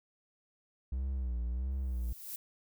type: tone with vibrato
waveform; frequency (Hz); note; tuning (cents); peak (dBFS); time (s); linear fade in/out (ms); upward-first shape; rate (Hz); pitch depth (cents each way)
triangle; 62.7; B1; +27; -30; 0.92-2.13; 5; sine; 1.5; 110
type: noise with exponential growth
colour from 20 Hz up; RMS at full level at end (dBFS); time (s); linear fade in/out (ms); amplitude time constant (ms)
violet; -39; 1.71-2.36; 5; 140
effects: none